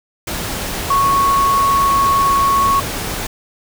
sine tone in noise, 1106 Hz, C#6, 4 cents flat, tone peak -11 dBFS, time 0.9-2.8 s, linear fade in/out 5 ms, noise pink, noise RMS -23 dBFS, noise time 0.27-3.27 s, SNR +9 dB, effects none

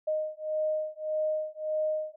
sine beating tone pair, 618 / 619.7 Hz, D#5 / D#5, -12 / -7 cents, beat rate 1.7 Hz, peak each -31 dBFS, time 0.07-2.16 s, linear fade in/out 10 ms, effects none

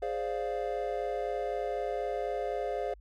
triangle chord, D half-diminished seventh, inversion second, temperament equal, 415.3 / 523.3 / 587.3 / 698.5 Hz, Ab4 / C5 / D5 / F5, 0 / 0 / 0 / 0 cents, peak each -34 / -34 / -36 / -34 dBFS, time 0.02-2.94 s, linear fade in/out 5 ms, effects added 50 Hz sine -51 dBFS peak until 3 s

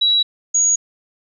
sine tone pair in turn, 3897 / 6706 Hz, B7 / G#8, -24 / +16 cents, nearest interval major sixth, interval 940 cents, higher second, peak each -12 dBFS, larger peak neither, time 0.01-0.23 / 0.54-0.76 s, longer neither, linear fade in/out 10 ms, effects none

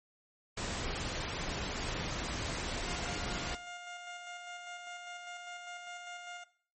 pink noise, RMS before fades -37 dBFS, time 0.57-3.55 s, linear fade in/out 5 ms
15% pulse tone with tremolo, 707 Hz, F5, 21 cents sharp, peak -36 dBFS, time 2.87-6.44 s, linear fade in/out 5 ms, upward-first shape square, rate 5 Hz, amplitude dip 30%
effects noise-tail reverb RT60 0.5 s tail -17 dB re dry + MP3 32 kbps

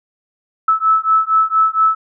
sine beating tone pair, 1304 / 1308.3 Hz, E6 / E6, -19 / -13 cents, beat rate 4.3 Hz, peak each -14 dBFS, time 0.68-1.95 s, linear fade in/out 5 ms, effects none

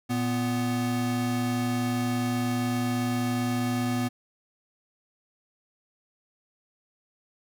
square tone pair together, 116.54 / 246.9 Hz, A#2 / B3, 0 / 0 cents, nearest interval octave + minor second, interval 1300 cents, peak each -31 / -27 dBFS, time 0.09-4.09 s, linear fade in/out 20 ms, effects none

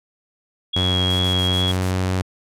sine tone with vibrato, 3315 Hz, G#7, 4 cents flat, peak -20 dBFS, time 0.73-1.72 s, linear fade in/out 10 ms, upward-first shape triangle, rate 2.5 Hz, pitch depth 14 cents each way
sawtooth tone with pitch glide, 91.7 to 92.93 Hz, F#2 to F#2, -15 to +8 cents, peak -15 dBFS, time 0.76-2.22 s, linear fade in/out 5 ms, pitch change +23 cents, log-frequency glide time 1.44-2.01 s
blue noise bursts, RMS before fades -35 dBFS, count 6, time 1.1-1.909 s, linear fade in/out 0 ms, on 89 ms, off 55 ms
effects low-pass 10000 Hz 12 dB/octave

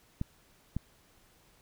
clicks, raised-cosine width 5 ms, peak -19 dBFS, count 2, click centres 0.214 / 0.766 s, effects pink hiss -64 dBFS RMS until 1.61 s

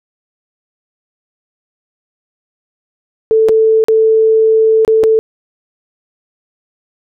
sine tone with dropouts, 442 Hz, A4, 8 cents sharp, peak -6 dBFS, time 3.31-5.19 s, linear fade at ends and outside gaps 0 ms, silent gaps 3.486-3.492 / 3.84-3.884 / 4.849-4.878 / 5.034-5.038 s, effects none

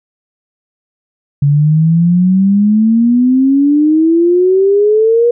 sine exponential sweep, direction up, 140.5 to 481.5 Hz, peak -6 dBFS, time 1.42-5.31 s, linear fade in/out 5 ms, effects none

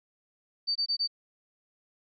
sine tone bursts, 4599 Hz, D8, 37 cents flat, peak -25 dBFS, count 4, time 0.67-1.076 s, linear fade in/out 20 ms, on 85 ms, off 22 ms, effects none

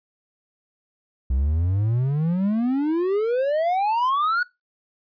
triangle exponential sweep, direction up, 61.74 to 1484 Hz, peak -17 dBFS, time 1.3-4.43 s, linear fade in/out 5 ms, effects noise-tail reverb RT60 0.2 s tail -19 dB re dry + resampled to 11025 Hz

